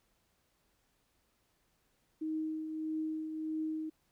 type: tone with tremolo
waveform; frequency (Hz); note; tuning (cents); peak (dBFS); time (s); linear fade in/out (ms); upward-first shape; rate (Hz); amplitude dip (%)
sine; 314; D#4; +16; -32; 2.21-3.9; 10; triangle; 1.6; 50
effects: pink hiss -75 dBFS RMS until 4.11 s